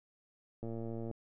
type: click train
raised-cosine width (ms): 2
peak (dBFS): -29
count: 56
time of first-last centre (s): 0.63-1.112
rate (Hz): 114
effects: none